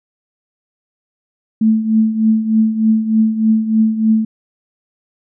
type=tone with tremolo; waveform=sine; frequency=220 Hz; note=A3; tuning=in tune; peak=-7 dBFS; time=1.61-4.25 s; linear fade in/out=5 ms; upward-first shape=triangle; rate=3.3 Hz; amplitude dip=75%; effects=none